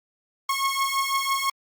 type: beating tone pair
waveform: sawtooth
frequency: 1087 / 1093 Hz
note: C#6 / C#6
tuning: -34 / -25 cents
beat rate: 6 Hz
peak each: -22 dBFS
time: 0.49-1.5 s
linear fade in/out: 5 ms
effects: Opus 48 kbps